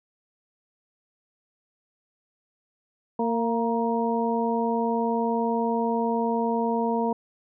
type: harmonic tone with a mistuned harmonic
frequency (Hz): 230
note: A#3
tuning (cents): -23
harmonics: 1 / 2 / 3 / 4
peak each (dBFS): -26 / -27 / -31 / -28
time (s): 3.19-7.13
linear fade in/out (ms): 5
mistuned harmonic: 4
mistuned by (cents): +38
effects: none

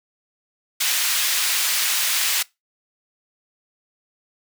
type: high-pass noise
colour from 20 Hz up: pink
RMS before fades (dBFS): -21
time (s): 0.8-2.43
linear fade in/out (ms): 10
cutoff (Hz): 2200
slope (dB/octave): 12
effects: noise-tail reverb RT60 0.2 s tail -22 dB re dry

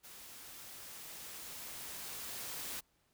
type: noise with level ramp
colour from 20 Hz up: white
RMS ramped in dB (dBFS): -53 to -42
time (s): 0.03-2.81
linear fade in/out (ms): 20
effects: pink hiss -75 dBFS RMS until 3.13 s

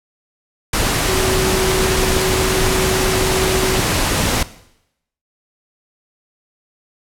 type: tone in noise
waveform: sine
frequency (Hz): 376.4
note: F#4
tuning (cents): +30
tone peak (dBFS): -19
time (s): 1.08-3.8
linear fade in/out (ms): 5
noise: pink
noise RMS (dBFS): -17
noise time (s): 0.73-4.43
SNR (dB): -5
effects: noise-tail reverb RT60 0.8 s tail -17 dB re dry + low-pass 12000 Hz 12 dB/octave

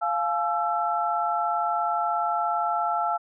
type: tone cluster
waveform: sine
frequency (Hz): 696 / 853 / 1334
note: F5 / G#5 / E6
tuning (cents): -6 / +46 / +20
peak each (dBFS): -27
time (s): 0.01-3.18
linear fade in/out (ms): 20
effects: none

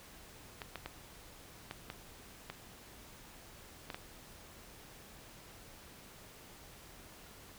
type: clicks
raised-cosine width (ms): 0.3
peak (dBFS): -25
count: 8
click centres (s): 0.618 / 0.757 / 0.86 / 1.711 / 1.901 / 2.5 / 3.902 / 3.945
effects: pink hiss -55 dBFS RMS until 7.58 s

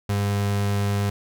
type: tone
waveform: 35% pulse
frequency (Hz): 101.1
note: G#2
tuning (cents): -46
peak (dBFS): -19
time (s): 0.09-1.1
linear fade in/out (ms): 5
effects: none

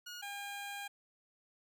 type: tone pair in turn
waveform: 15% pulse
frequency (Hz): 1442 / 806.3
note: F#6 / G5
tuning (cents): -45 / +49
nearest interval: minor seventh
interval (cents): 1006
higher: first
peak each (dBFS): -38 / -35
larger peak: second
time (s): 0.06-0.22 / 0.22-0.88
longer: second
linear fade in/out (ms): 10
effects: none

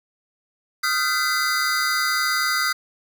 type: tone cluster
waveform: square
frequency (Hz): 1249 / 1393 / 1532 / 2016 / 4802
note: D#6 / F6 / G6 / B6 / D8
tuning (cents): +6 / -5 / -40 / +35 / +38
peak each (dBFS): -27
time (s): 0.83-2.73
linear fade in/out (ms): 10
effects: none

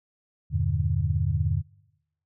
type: chord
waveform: sine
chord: E half-diminished seventh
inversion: none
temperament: just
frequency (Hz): 82.41 / 98.89 / 118.67 / 148.33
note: E2 / G2 / Bb2 / D3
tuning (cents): 0 / +16 / +31 / +18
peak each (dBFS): -27 / -27 / -30 / -28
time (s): 0.5-1.63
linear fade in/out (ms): 50
effects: noise-tail reverb RT60 1.0 s tail -26 dB re dry

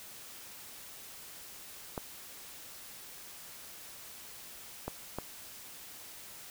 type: clicks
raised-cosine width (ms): 1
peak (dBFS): -21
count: 3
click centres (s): 1.978 / 4.88 / 5.186
effects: white hiss -49 dBFS RMS until 6.5 s

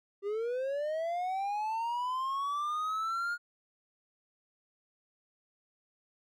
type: linear sweep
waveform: triangle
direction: up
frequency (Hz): 392 to 1431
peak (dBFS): -29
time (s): 0.22-3.38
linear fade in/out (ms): 50
effects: none

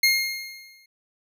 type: tone with exponential decay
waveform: 25% pulse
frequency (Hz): 2136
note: C7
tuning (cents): +35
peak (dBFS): -11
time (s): 0.03-0.86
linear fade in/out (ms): 5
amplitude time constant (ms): 180
effects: none

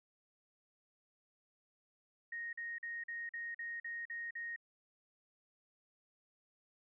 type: tone bursts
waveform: sine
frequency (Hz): 1864.7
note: A#6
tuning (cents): 0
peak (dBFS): -40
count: 9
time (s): 2.32-4.562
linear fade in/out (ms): 5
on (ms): 210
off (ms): 44
effects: none

